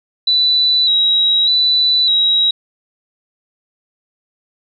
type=tone with vibrato; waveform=sine; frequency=3909 Hz; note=B7; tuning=19 cents flat; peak=-10 dBFS; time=0.27-2.51 s; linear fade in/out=5 ms; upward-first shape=square; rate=0.83 Hz; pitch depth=30 cents each way; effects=none